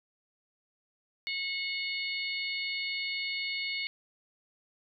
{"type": "harmonic tone", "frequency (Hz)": 728, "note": "F#5", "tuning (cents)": -28, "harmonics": [3, 4, 5, 6], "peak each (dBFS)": [-34, -40, -41, -38], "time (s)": [1.27, 3.87], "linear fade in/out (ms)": 0, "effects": []}